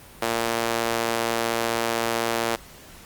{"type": "tone with high-pass filter", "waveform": "sawtooth", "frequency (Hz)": 115.7, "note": "A#2", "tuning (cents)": -13, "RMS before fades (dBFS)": -25, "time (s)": [0.22, 2.56], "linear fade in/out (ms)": 5, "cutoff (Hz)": 460, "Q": 0.87, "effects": ["pink hiss -46 dBFS RMS until 3.05 s", "Opus 32 kbps"]}